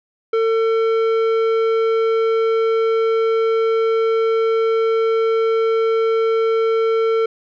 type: tone with tanh clipping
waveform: sine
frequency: 450 Hz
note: A4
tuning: 39 cents sharp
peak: -16 dBFS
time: 0.33-7.26 s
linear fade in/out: 5 ms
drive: 12 dB
effects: none